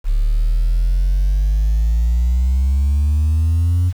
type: exponential sweep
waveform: sine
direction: up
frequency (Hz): 35.17 to 90.8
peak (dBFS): -10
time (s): 0.04-3.93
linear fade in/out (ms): 50
effects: tanh soft clip ceiling -11 dBFS + 7-bit